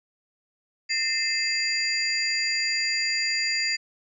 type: tone cluster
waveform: sine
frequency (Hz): 1811 / 2086 / 2599 / 4762 / 6970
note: A6 / C7 / E7 / D8 / A8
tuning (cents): +49 / -6 / -25 / +23 / -17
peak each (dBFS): -32 / -28 / -33 / -26 / -35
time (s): 0.89-3.77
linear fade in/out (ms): 20
effects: none